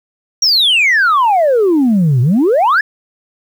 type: exponential two-way sweep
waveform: sine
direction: down then up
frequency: 5760 to 116.6 to 1775 Hz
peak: -6 dBFS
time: 0.42-2.81 s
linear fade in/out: 5 ms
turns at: 2.21 s
effects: tanh soft clip ceiling -6 dBFS + 7-bit